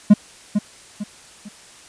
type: tone with echo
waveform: triangle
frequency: 207.7 Hz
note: G#3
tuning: in tune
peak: -3 dBFS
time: 0.1-0.14 s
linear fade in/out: 10 ms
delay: 450 ms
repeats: 3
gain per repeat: -9 dB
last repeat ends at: 1.49 s
effects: white hiss -45 dBFS RMS until 1.88 s + resampled to 22050 Hz